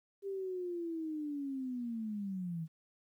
sine linear sweep, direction down, 399.3 to 156.7 Hz, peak -36 dBFS, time 0.22-2.68 s, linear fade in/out 50 ms, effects 12-bit

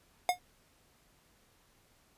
square tone with exponential decay, 720 Hz, F#5, 47 cents flat, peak -22 dBFS, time 0.29-0.39 s, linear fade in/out 1 ms, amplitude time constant 20 ms, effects pink hiss -67 dBFS RMS until 2.17 s + resampled to 32000 Hz

